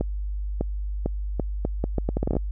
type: accelerating click train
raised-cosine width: 2 ms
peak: -11 dBFS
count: 15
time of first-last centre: 0.01-2.367 s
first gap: 600 ms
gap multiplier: 0.75
effects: added 50 Hz sine -26 dBFS peak until 2.51 s